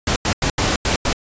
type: noise bursts at uneven times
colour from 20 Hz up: pink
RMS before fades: -18 dBFS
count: 6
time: 0.07-0.16 / 0.25-0.33 / 0.42-0.5 / 0.58-0.76 / 0.85-0.96 / 1.05-1.13 s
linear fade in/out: 2 ms
effects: resampled to 16000 Hz